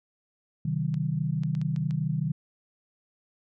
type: chord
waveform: sine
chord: C diminished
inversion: none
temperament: equal with one note detuned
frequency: 130.81 / 155.56 / 189.32 Hz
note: C3 / Eb3 / Gb3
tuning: 0 / 0 / +40 cents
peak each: -31 / -27 / -33 dBFS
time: 0.65-2.32 s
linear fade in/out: 5 ms
type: clicks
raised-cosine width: 0.2 ms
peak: -29 dBFS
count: 6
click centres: 0.942 / 1.435 / 1.551 / 1.615 / 1.762 / 1.909 s
effects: none